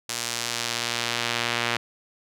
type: tone with band-pass filter sweep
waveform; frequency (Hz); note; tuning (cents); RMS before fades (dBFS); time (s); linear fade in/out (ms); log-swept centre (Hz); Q
sawtooth; 118.5; A#2; +29; -28; 0.09-1.77; 5; 6900 to 2500; 0.91
effects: none